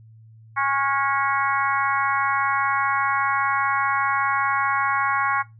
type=harmonic tone with a mistuned harmonic; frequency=275 Hz; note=C#4; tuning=14 cents flat; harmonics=3 / 4 / 5 / 6 / 7 / 8; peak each=-27 / -23 / -27 / -29 / -30 / -30 dBFS; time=0.56-5.43 s; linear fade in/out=20 ms; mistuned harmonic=5; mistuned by=+51 cents; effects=noise-tail reverb RT60 0.2 s tail -19 dB re dry + added 111 Hz sine -45 dBFS peak until 5.59 s